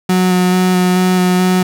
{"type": "tone with vibrato", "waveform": "35% pulse", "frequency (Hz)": 182.7, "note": "F#3", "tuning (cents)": -22, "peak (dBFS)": -8, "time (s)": [0.09, 1.63], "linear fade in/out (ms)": 5, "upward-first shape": "square", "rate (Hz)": 2.3, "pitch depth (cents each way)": 10, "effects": []}